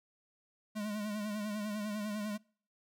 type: tone with vibrato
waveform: square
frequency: 209.9 Hz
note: G#3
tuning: 19 cents sharp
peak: -36 dBFS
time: 0.75-2.38 s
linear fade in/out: 20 ms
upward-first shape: sine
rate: 10 Hz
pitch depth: 51 cents each way
effects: noise-tail reverb RT60 0.5 s tail -26 dB re dry